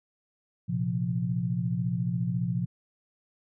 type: chord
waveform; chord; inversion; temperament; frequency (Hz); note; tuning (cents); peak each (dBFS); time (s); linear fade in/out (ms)
sine; Bb suspended second; none; equal; 116.54 / 130.81 / 174.61; Bb2 / C3 / F3; 0 / 0 / 0; -31 / -31 / -29; 0.68-2.66; 20
effects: none